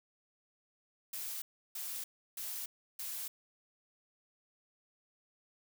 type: noise bursts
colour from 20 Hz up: blue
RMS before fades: -41 dBFS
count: 4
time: 1.13-3.28 s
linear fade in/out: 5 ms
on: 290 ms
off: 330 ms
effects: none